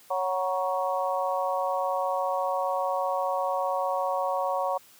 harmonic tone with a mistuned harmonic, 185 Hz, F#3, in tune, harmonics 3 / 4 / 5 / 6, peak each -29 / -30 / -31 / -32 dBFS, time 0.1-4.78 s, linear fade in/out 10 ms, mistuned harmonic 5, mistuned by +35 cents, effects white hiss -55 dBFS RMS until 4.99 s + high-pass 100 Hz 12 dB/octave

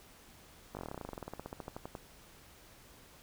slowing click train, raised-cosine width 1 ms, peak -27 dBFS, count 26, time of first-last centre 0.75-1.952 s, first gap 19 ms, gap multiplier 1.07, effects pink hiss -58 dBFS RMS until 3.22 s

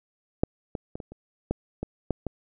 clicks, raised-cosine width 2 ms, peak -7 / -17 / -21 / -24 / -29 / -12 / -17 / -11 / -16 dBFS, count 9, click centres 0.435 / 0.752 / 0.955 / 1.002 / 1.12 / 1.51 / 1.83 / 2.107 / 2.267 s, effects none

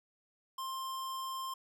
square tone, 1054 Hz, C6, 12 cents sharp, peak -38 dBFS, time 0.58-1.54 s, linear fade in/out 5 ms, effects none

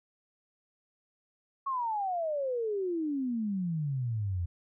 sine exponential sweep, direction down, 1113 to 83.8 Hz, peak -29 dBFS, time 1.66-4.46 s, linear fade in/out 10 ms, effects none

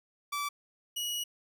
sawtooth tone pair in turn, 1158 / 2911 Hz, D6 / F#7, -25 / -29 cents, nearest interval octave + major third, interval 1596 cents, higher second, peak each -28 / -29 dBFS, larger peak first, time 0.32-0.49 / 0.96-1.24 s, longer second, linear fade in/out 10 ms, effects none

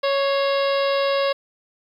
harmonic tone with a mistuned harmonic, 554 Hz, C#5, 1 cent flat, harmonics 1 / 2 / 3 / 4 / 5 / 6 / 7 / 8 / 9, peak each -19 / -26 / -32 / -34 / -32 / -35 / -33 / -37 / -36 dBFS, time 0.03-1.33 s, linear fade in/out 10 ms, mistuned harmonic 4, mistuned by -67 cents, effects 9-bit

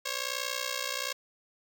5% pulse ring-modulated tone, 544 Hz, C#5, 33 cents flat, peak -17 dBFS, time 0.05-1.13 s, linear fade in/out 10 ms, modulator 30.6 Hz, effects none

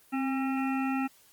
harmonic tone with a mistuned harmonic, 269.8 Hz, C#4, 47 cents flat, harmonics 1 / 3 / 5 / 7 / 9 / 10, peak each -28 / -35 / -38 / -43 / -43 / -42 dBFS, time 0.12-1.08 s, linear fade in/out 20 ms, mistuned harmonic 1, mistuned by -34 cents, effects white hiss -60 dBFS RMS until 1.32 s + Opus 24 kbps

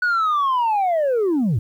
sine linear sweep, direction down, 1483 to 92.5 Hz, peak -14 dBFS, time 0.02-1.59 s, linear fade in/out 5 ms, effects tanh soft clip ceiling -15 dBFS + 9-bit

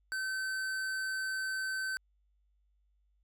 triangle tone with hard clipping, 1536 Hz, G6, 36 cents flat, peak -35 dBFS, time 0.12-1.97 s, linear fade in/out 0 ms, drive 17 dB, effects added 50 Hz sine -69 dBFS peak until 3.23 s

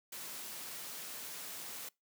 white noise, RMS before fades -45 dBFS, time 0.12-1.89 s, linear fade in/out 5 ms, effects noise-tail reverb RT60 0.2 s tail -24 dB re dry + high-pass 150 Hz 12 dB/octave

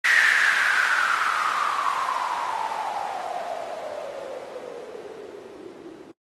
violet noise with low-pass filter sweep, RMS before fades -26 dBFS, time 0.04-6.12 s, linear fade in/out 10 ms, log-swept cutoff 1900 to 320 Hz, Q 9.3, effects noise-tail reverb RT60 0.1 s tail -21 dB re dry + AAC 32 kbps

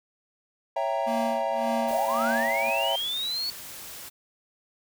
triangle chord, C# diminished seventh, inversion none, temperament equal with one note detuned, 554.4 / 662.7 / 784 / 932.3 Hz, C#5 / E5 / G5 / Bb5, 0 / +9 / 0 / 0 cents, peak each -29 / -27 / -29 / -29 dBFS, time 0.76-2.96 s, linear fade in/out 5 ms
square tone with tremolo, 232.1 Hz, A#3, 7 cents flat, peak -29 dBFS, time 1.06-2.71 s, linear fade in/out 20 ms, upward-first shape sine, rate 1.8 Hz, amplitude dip 95%
white noise, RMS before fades -41 dBFS, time 1.87-4.1 s, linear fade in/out 20 ms
sine linear sweep, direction up, 544 to 4479 Hz, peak -27 dBFS, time 1.91-3.5 s, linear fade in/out 0 ms
effects none

